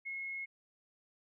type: tone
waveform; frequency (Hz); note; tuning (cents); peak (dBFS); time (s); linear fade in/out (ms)
sine; 2169; C#7; -38; -38; 0.05-0.46; 20
effects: none